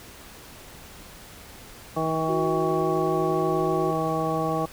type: harmonic tone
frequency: 160 Hz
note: D#3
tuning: 49 cents sharp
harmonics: 1 / 2 / 3 / 4 / 5 / 7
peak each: -30 / -30 / -30 / -30 / -30 / -30 dBFS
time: 1.96-4.66 s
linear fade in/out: 10 ms
type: tone with vibrato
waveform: sine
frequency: 368.3 Hz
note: F#4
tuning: 8 cents flat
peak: -25 dBFS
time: 2.28-3.92 s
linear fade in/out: 20 ms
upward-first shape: square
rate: 12 Hz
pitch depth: 12 cents each way
effects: pink hiss -45 dBFS RMS until 4.72 s